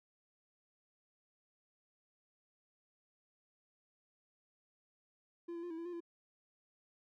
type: tone with pitch steps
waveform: triangle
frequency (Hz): 342.5 / 338 / 350.5 / 325.1 / 336.1 / 352.3 / 340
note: F4 / E4 / F4 / E4 / E4 / F4 / F4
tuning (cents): -34 / +43 / +6 / -24 / +34 / +15 / -46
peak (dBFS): -39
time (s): 5.48-6.005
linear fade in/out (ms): 10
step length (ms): 75
effects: none